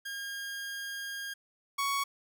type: tone pair in turn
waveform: sawtooth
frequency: 1620 / 1115.7 Hz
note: G#6 / C#6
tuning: -43 / +11 cents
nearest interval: tritone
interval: 646 cents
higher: first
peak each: -33 / -25 dBFS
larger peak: second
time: 0.05-1.34 / 1.78-2.04 s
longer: first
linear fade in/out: 10 ms
effects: none